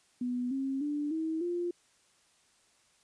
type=tone with pitch steps; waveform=sine; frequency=246.9 / 269.2 / 293.6 / 320.2 / 349.2 Hz; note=B3 / C4 / D4 / D#4 / F4; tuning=0 / +49 / 0 / +50 / 0 cents; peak=-30 dBFS; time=0.21-1.71 s; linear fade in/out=5 ms; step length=300 ms; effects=white hiss -67 dBFS RMS until 3.03 s + resampled to 22050 Hz